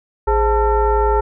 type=tone with frequency modulation; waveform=sine; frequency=415.3 Hz; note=G#4; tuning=in tune; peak=-12 dBFS; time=0.27-1.21 s; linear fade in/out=10 ms; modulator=469 Hz; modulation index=1.4; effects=none